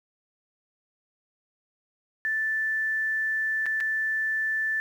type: tone with dropouts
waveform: sine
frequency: 1760 Hz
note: A6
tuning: in tune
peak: -24 dBFS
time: 2.25-4.8 s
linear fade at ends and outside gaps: 0 ms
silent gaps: 3.658-3.664 / 3.803-3.807 s
effects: 9-bit